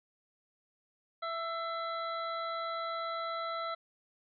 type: harmonic tone with a mistuned harmonic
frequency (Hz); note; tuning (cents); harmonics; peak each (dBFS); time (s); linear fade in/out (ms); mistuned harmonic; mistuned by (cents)
663; E5; +10; 1 / 2 / 3 / 5 / 6; -39 / -36 / -47 / -53 / -46; 1.22-3.75; 10; 3; +37
effects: none